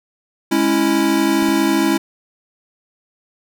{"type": "chord", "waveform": "square", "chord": "C# minor", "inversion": "second", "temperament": "equal", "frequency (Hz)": [207.7, 277.2, 329.6], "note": ["G#3", "C#4", "E4"], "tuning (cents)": [0, 0, 0], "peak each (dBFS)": [-22, -19, -17], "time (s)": [0.51, 1.98], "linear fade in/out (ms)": 10}
{"type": "clicks", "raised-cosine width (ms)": 2, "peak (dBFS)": -21, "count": 2, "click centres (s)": [1.425, 1.489]}
{"effects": []}